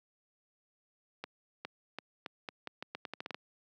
accelerating click train, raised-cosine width 0.3 ms, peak -23 dBFS, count 14, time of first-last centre 1.24-3.345 s, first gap 410 ms, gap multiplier 0.82, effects high-pass 200 Hz 12 dB/octave

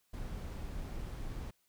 brown noise, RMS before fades -41 dBFS, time 0.13-1.51 s, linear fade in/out 10 ms, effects white hiss -75 dBFS RMS until 1.68 s

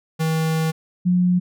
square / sine tone pair in turn, 160 / 179.59 Hz, D#3 / F3, +49 / +49 cents, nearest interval major second, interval 200 cents, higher second, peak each -19 / -14 dBFS, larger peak second, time 0.19-0.72 / 1.05-1.4 s, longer first, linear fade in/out 20 ms, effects none

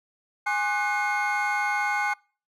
triangle tone cluster, 827 / 1072 / 1191 / 1489 / 2144 Hz, G#5 / C6 / D6 / F#6 / C7, -8 / +42 / +24 / +11 / +42 cents, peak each -25 / -33 / -34 / -27 / -27 dBFS, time 0.46-2.14 s, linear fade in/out 10 ms, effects noise-tail reverb RT60 0.4 s tail -26 dB re dry

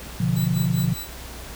sine chord, B diminished, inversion none, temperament equal with one note detuned, 123.47 / 145.31 / 174.61 Hz, B2 / D3 / F3, 0 / -18 / 0 cents, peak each -24 / -24 / -22 dBFS, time 0.2-0.94 s, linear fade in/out 5 ms
5% pulse tone with tremolo, 3951 Hz, B7, in tune, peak -23 dBFS, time 0.36-1.13 s, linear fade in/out 2 ms, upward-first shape sine, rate 5.1 Hz, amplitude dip 95%
effects added 60 Hz sine -39 dBFS peak until 1.55 s + pink hiss -39 dBFS RMS until 1.55 s

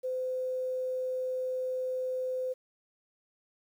sine tone with quantisation, 512 Hz, C5, 38 cents flat, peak -30 dBFS, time 0.03-2.54 s, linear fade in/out 20 ms, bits 10, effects none

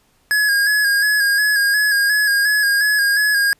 square tone with vibrato, 1660 Hz, G#6, 1 cent flat, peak -14 dBFS, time 0.31-3.53 s, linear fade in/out 0 ms, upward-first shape square, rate 2.8 Hz, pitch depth 35 cents each way, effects pink hiss -59 dBFS RMS until 3.59 s + resampled to 32000 Hz

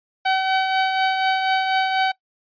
sawtooth tone with tremolo, 761 Hz, F#5, 48 cents sharp, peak -12 dBFS, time 0.25-2.12 s, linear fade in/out 10 ms, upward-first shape triangle, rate 4.1 Hz, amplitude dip 45%, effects noise-tail reverb RT60 0.1 s tail -20 dB re dry + resampled to 11025 Hz

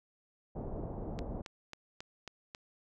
pink low-pass noise, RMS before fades -40 dBFS, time 0.55-1.42 s, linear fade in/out 10 ms, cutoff 740 Hz, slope 24 dB/octave
click train, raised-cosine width 0.2 ms, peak -26 dBFS, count 6, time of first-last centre 1.19-2.549 s, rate 3.68 Hz
effects none

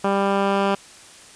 10% pulse tone with low-pass filter sweep, 197.7 Hz, G3, 15 cents sharp, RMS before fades -20 dBFS, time 0.04-0.75 s, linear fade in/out 5 ms, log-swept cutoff 1700 to 2800 Hz, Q 0.78, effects white hiss -45 dBFS RMS until 1.35 s + resampled to 22050 Hz

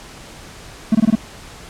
triangle tone bursts, 220 Hz, A3, in tune, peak -7 dBFS, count 5, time 0.92-1.154 s, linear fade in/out 5 ms, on 30 ms, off 21 ms, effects pink hiss -38 dBFS RMS until 1.69 s + low-pass 9000 Hz 12 dB/octave

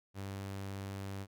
sawtooth tone, 98 Hz, G2, in tune, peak -36 dBFS, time 0.14-1.27 s, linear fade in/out 50 ms, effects none

